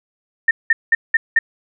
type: tone bursts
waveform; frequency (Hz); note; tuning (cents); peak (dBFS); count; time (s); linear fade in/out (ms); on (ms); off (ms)
sine; 1812; A#6; -50; -9; 5; 0.48-1.39; 5; 30; 190
effects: none